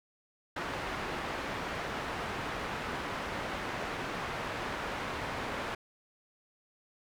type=low-pass noise; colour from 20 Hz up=white; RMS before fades=-37 dBFS; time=0.56-5.75 s; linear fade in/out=5 ms; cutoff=1600 Hz; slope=12 dB/octave; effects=none